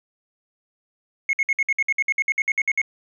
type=tone bursts; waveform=sine; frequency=2174 Hz; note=C#7; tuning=34 cents flat; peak=-15 dBFS; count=16; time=1.29-2.816 s; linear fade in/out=2 ms; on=41 ms; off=58 ms; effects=tanh soft clip ceiling -15 dBFS